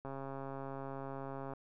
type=click train; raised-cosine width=1 ms; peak=-30 dBFS; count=203; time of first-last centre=0.05-1.535 s; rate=136 Hz; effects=none